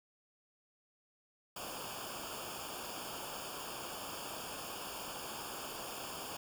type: noise with comb filter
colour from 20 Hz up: pink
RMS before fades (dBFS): -44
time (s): 1.56-6.37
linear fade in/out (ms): 5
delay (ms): 0.5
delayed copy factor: -0.9
effects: none